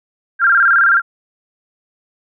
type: tone with vibrato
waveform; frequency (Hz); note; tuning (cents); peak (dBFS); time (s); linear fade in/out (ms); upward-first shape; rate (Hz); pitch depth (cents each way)
sine; 1486; F#6; +7; -8; 0.39-1.02; 50; square; 19; 120
effects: none